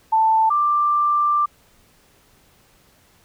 sine tone pair in turn, 885 / 1181.3 Hz, A5 / D6, +10 / +10 cents, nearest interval perfect fourth, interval 500 cents, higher second, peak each -13 / -15 dBFS, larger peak first, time 0.12-0.5 / 0.5-1.46 s, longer second, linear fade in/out 10 ms, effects pink hiss -56 dBFS RMS until 3.24 s

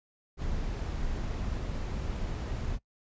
brown noise, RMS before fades -33 dBFS, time 0.37-2.79 s, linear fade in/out 50 ms, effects noise-tail reverb RT60 0.1 s tail -20 dB re dry + resampled to 16000 Hz

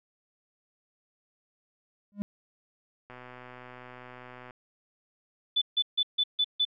triangle tone with exponential growth, 203.7 Hz, G#3, 33 cents flat, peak -23 dBFS, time 2.12-2.22 s, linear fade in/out 0 ms, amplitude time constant 20 ms
click train, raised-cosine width 0.5 ms, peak -31 dBFS, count 177, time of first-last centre 3.1-4.508 s, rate 125 Hz
sine tone bursts, 3492 Hz, A7, 14 cents flat, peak -22 dBFS, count 6, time 5.56-6.652 s, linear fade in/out 10 ms, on 57 ms, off 150 ms
effects none

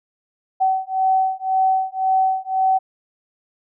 sine beating tone pair, 759 / 760.9 Hz, F#5 / F#5, +44 / +48 cents, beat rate 1.9 Hz, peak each -19 dBFS, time 0.6-2.79 s, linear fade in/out 20 ms, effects none

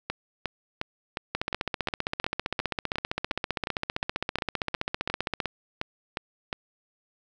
two click trains, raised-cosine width 0.3 ms, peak -13 / -11 dBFS, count 19 / 63, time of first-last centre 0.1-6.529 / 1.35-5.402 s, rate 2.8 / 15.3 Hz, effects none

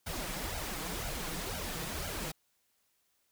pink noise with flanger, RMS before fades -38 dBFS, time 0.06-2.32 s, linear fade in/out 10 ms, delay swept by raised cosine 1.3 to 6.4 ms, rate 2 Hz, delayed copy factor +0.85, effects white hiss -75 dBFS RMS until 3.31 s

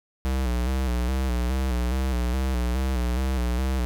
square tone with vibrato, 63 Hz, B1, 35 cents sharp, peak -23 dBFS, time 0.25-3.85 s, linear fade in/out 0 ms, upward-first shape square, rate 2.4 Hz, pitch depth 67 cents each way, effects none

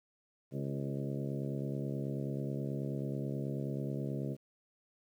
harmonic tone with a mistuned harmonic, 69.3 Hz, C#2, in tune, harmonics 2 / 3 / 4 / 5 / 6 / 7 / 8 / 9, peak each -37 / -41 / -43 / -45 / -47 / -48 / -49 / -50 dBFS, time 0.51-4.37 s, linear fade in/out 50 ms, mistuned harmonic 6, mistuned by -27 cents, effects 11-bit

